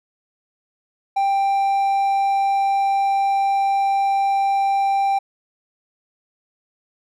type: tone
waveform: triangle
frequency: 788 Hz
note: G5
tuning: 9 cents sharp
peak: -14 dBFS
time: 1.16-5.19 s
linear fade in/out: 10 ms
effects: none